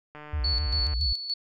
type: click train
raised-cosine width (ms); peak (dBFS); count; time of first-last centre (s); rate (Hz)
0.5; -28; 119; 0.15-0.937; 150
type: tone with vibrato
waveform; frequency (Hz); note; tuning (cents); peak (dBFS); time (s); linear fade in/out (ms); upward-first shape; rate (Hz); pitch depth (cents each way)
sine; 67.2; C2; +47; -25; 0.33-1.13; 5; square; 7.5; 230
type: tone with tremolo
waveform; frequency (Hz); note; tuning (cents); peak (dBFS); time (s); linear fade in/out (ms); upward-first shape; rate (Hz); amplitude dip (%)
sine; 4435; C#8; 0; -25; 0.44-1.34; 5; square; 3.5; 60
effects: none